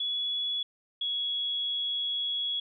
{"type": "tone pair in turn", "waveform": "sine", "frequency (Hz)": [3389, 3348], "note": ["G#7", "G#7"], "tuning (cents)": [34, 13], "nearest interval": "unison", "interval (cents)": 21, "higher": "first", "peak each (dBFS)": -28, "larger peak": "neither", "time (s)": [[0, 0.63], [1.01, 2.6]], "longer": "second", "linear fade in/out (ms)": 5, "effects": []}